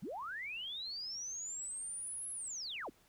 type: linear two-way sweep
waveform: sine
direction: up then down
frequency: 127.1 to 10960 to 137.4 Hz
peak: -40 dBFS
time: 0.02-2.9 s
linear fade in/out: 10 ms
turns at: 2.3 s
effects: pink hiss -68 dBFS RMS until 3.08 s